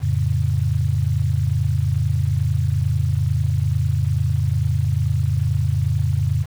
sine chord, F augmented, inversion none, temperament equal with one note detuned, 87.31 / 109.62 / 138.59 Hz, F2 / A2 / C#3, 0 / -6 / 0 cents, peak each -21 dBFS, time 0-6.46 s, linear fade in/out 50 ms, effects 7-bit

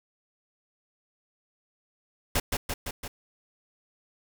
pink noise with echo, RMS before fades -25 dBFS, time 2.35-2.4 s, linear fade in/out 5 ms, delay 170 ms, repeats 4, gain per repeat -3 dB, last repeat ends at 3.08 s, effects none

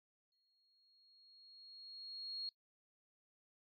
sine tone with exponential growth, 4293 Hz, C8, 44 cents sharp, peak -40 dBFS, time 0.32-2.49 s, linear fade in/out 1 ms, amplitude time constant 470 ms, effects noise-tail reverb RT60 0.1 s tail -21 dB re dry + AAC 48 kbps

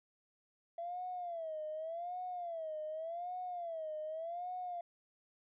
triangle tone with vibrato, 670 Hz, E5, 28 cents sharp, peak -35 dBFS, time 0.78-4.81 s, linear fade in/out 5 ms, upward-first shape sine, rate 0.86 Hz, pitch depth 150 cents each way, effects tanh soft clip ceiling -37 dBFS + resampled to 8000 Hz

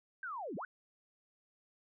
sine linear two-way sweep, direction down then up, 1600 to 152.6 to 1600 Hz, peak -39 dBFS, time 0.23-0.65 s, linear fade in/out 2 ms, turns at 0.56 s, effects none

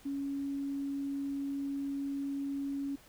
sine tone, 278.5 Hz, C#4, 8 cents sharp, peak -33 dBFS, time 0.05-2.96 s, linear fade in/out 10 ms, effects pink hiss -59 dBFS RMS until 3.08 s

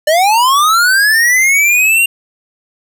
square linear sweep, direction up, 587.3 to 2794 Hz, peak -8 dBFS, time 0.07-2.06 s, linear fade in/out 5 ms, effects none

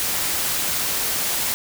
white noise, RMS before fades -23 dBFS, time 0-1.54 s, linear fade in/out 0 ms, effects none

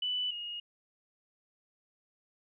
sine tone pair in turn, 2982 / 2867 Hz, F#7 / F7, +13 / +45 cents, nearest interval minor second, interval 68 cents, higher first, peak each -30 / -37 dBFS, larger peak first, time 0.02-0.31 / 0.31-0.6 s, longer neither, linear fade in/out 5 ms, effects none

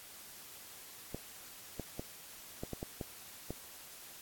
clicks, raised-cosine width 2 ms, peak -25 dBFS, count 8, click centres 1.146 / 1.797 / 1.995 / 2.635 / 2.733 / 2.829 / 3.012 / 3.506 s, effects white hiss -52 dBFS RMS until 4.21 s + AAC 64 kbps

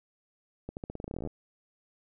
accelerating click train, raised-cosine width 2 ms, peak -24 dBFS, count 18, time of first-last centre 0.69-1.273 s, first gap 79 ms, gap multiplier 0.88, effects none

